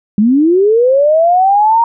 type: linear sweep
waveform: sine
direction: up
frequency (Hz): 197.4 to 940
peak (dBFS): -6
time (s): 0.18-1.84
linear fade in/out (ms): 2
effects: none